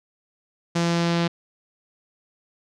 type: tone with low-pass filter sweep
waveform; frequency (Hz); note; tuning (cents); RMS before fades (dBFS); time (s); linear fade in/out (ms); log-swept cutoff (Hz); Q
sawtooth; 170; F3; -46; -22; 0.75-1.28; 10; 6300 to 4200; 1.6
effects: none